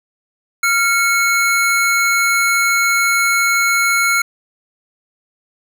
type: tone pair together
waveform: square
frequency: 1385.9 / 2200 Hz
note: F6 / C#7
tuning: -14 / -14 cents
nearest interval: minor sixth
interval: 800 cents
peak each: -16 dBFS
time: 0.63-4.22 s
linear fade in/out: 5 ms
effects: none